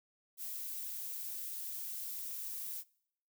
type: noise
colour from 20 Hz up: violet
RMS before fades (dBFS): -42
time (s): 0.37-2.84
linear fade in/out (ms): 50
effects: noise-tail reverb RT60 0.7 s tail -24 dB re dry